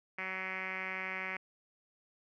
5% pulse tone with low-pass filter, 188.2 Hz, F#3, 30 cents sharp, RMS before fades -39 dBFS, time 0.18-1.37 s, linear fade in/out 5 ms, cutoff 2200 Hz, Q 5.6, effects none

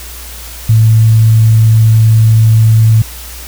sine tone, 111.3 Hz, A2, 20 cents sharp, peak -3 dBFS, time 0.69-3.02 s, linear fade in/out 5 ms, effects added 60 Hz sine -28 dBFS peak until 3.47 s + white hiss -29 dBFS RMS until 3.47 s

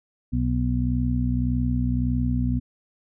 harmonic tone, 61.74 Hz, B1, in tune, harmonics 1 / 2 / 3 / 4, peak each -25 / -25 / -34 / -25 dBFS, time 0.32-2.6 s, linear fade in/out 20 ms, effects none

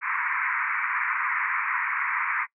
white band-pass noise, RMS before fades -27 dBFS, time 0.01-2.47 s, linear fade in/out 50 ms, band 950 to 2300 Hz, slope 96 dB/octave, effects noise-tail reverb RT60 0.1 s tail -21 dB re dry

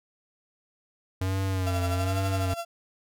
square tone with vibrato, 92.8 Hz, F#2, 6 cents sharp, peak -26 dBFS, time 1.21-2.54 s, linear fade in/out 5 ms, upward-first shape sine, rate 1.2 Hz, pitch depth 65 cents each way
35% pulse tone with tremolo, 680 Hz, F5, 46 cents flat, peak -27 dBFS, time 1.66-2.65 s, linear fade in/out 10 ms, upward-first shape triangle, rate 12 Hz, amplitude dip 75%
effects none

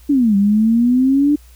sine exponential two-way sweep, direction down then up, 298.5 to 196 to 298.5 Hz, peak -10 dBFS, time 0.09-1.36 s, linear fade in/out 10 ms, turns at 0.36 s, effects added 60 Hz sine -41 dBFS peak until 1.55 s + white hiss -51 dBFS RMS until 1.55 s

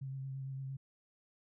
sine tone with vibrato, 134.4 Hz, C3, 47 cents sharp, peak -39 dBFS, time 0.01-0.77 s, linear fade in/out 10 ms, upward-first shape sine, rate 8.8 Hz, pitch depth 20 cents each way, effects none

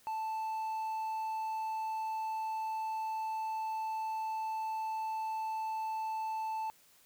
triangle tone, 880 Hz, A5, in tune, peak -32 dBFS, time 0.07-6.7 s, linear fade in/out 0 ms, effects white hiss -64 dBFS RMS until 7.05 s

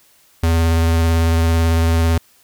square tone with vibrato, 82.5 Hz, E2, 2 cents sharp, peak -13 dBFS, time 0.43-2.18 s, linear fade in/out 5 ms, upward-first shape triangle, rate 18 Hz, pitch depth 20 cents each way, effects white hiss -53 dBFS RMS until 2.43 s

